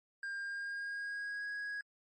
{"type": "tone with pitch glide", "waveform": "triangle", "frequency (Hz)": [1602, 1656.6], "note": ["G6", "G#6"], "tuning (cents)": [37, -5], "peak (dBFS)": -36, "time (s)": [0.23, 1.81], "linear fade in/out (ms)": 2, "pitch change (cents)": 58, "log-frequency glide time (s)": [0.37, 1.49], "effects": ["MP3 32 kbps"]}